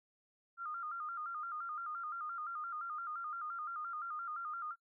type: tone with vibrato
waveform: sine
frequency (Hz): 1300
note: E6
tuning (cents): -24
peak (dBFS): -39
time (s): 0.57-4.76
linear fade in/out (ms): 50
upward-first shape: square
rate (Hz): 5.8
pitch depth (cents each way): 99
effects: noise-tail reverb RT60 0.1 s tail -23 dB re dry